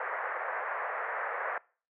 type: band-pass noise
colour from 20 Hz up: white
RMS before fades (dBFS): -35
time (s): 0-1.58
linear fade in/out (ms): 2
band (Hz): 470 to 1900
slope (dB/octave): 48
effects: noise-tail reverb RT60 0.4 s tail -23 dB re dry